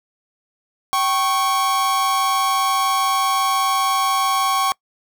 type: tone pair together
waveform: 45% pulse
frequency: 775.2 / 1101 Hz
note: G5 / C#6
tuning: -20 / -12 cents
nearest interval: tritone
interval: 608 cents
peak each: -22 / -18 dBFS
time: 0.93-4.72 s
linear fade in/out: 0 ms
effects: noise-tail reverb RT60 0.1 s tail -25 dB re dry

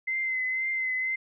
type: tone with vibrato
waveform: sine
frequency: 2059 Hz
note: C7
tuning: 28 cents flat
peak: -26 dBFS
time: 0.07-1.16 s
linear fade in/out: 10 ms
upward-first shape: triangle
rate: 2 Hz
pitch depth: 34 cents each way
effects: none

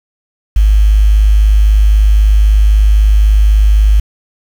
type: tone with quantisation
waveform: sine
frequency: 51.91 Hz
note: G#1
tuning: in tune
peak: -4 dBFS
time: 0.56-4 s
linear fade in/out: 5 ms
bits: 5
effects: none

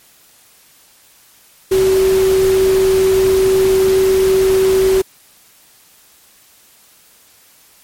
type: tone in noise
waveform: sine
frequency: 380.9 Hz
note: G4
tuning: 50 cents flat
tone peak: -9 dBFS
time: 1.71-5.02 s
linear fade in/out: 10 ms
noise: pink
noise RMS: -24 dBFS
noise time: 1.71-5.02 s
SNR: +12 dB
effects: white hiss -48 dBFS RMS until 7.83 s + MP3 64 kbps

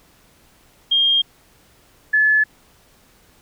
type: tone pair in turn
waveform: sine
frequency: 3219 / 1723 Hz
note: G7 / A6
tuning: +45 / -37 cents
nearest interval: major seventh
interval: 1082 cents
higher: first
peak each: -13 / -12 dBFS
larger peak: second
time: 0.91-1.22 / 2.13-2.44 s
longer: neither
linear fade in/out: 10 ms
effects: pink hiss -54 dBFS RMS until 3.41 s

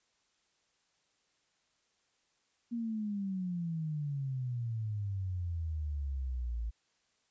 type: exponential sweep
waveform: sine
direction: down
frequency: 238.6 to 55 Hz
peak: -33 dBFS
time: 2.71-6.71 s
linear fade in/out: 20 ms
effects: white hiss -75 dBFS RMS until 7.3 s + resampled to 16000 Hz

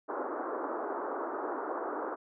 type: band-pass noise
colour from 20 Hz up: pink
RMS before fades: -36 dBFS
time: 0.08-2.16 s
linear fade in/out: 20 ms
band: 290 to 1400 Hz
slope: 48 dB/octave
effects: none

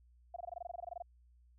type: tone bursts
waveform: sine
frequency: 698.5 Hz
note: F5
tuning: in tune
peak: -39 dBFS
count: 16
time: 0.34-1.023 s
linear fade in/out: 5 ms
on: 23 ms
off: 21 ms
effects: added 60 Hz sine -62 dBFS peak until 1.58 s

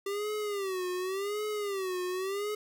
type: tone with vibrato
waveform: square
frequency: 392 Hz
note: G4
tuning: in tune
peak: -32 dBFS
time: 0.06-2.55 s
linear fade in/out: 5 ms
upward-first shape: sine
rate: 0.89 Hz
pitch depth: 140 cents each way
effects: 11-bit

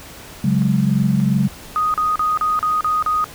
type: chord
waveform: sine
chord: C# suspended fourth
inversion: none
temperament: equal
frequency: 138.59 / 185 / 207.7 Hz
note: C#3 / F#3 / G#3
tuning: 0 / 0 / 0 cents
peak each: -18 dBFS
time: 0.44-1.48 s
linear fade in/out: 5 ms
type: click train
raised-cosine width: 0.5 ms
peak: -23 dBFS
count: 4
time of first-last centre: 0.62-2.364 s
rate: 1.72 Hz
type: tone bursts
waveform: sine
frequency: 1244.5 Hz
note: D#6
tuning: in tune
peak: -15 dBFS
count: 7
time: 1.76-3.242 s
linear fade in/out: 0 ms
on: 180 ms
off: 37 ms
effects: pink hiss -38 dBFS RMS until 3.34 s

